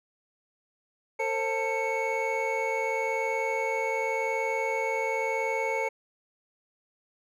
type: tone cluster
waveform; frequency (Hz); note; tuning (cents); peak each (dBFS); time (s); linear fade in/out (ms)
triangle; 452.1 / 533 / 892 / 2217; A4 / C5 / A5 / C#7; +47 / +32 / +23 / 0; -30; 1.19-5.89; 10
effects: none